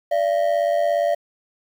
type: ring-modulated tone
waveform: triangle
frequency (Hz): 632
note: D#5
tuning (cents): +27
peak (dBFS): -12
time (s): 0.11-1.15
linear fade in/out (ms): 10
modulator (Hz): 48.6
effects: 8-bit